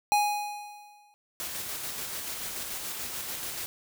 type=tone with exponential decay; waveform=square; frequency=829 Hz; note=G#5; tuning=3 cents flat; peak=-20 dBFS; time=0.12-1.14 s; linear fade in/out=0 ms; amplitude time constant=220 ms
type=noise with tremolo; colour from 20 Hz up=white; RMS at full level=-35 dBFS; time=1.4-3.66 s; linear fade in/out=0 ms; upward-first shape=square; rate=6.9 Hz; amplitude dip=25%
effects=none